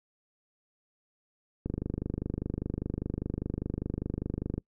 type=click train; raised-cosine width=3 ms; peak=-19 dBFS; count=74; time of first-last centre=1.66-4.58 s; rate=25 Hz; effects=noise-tail reverb RT60 0.1 s tail -24 dB re dry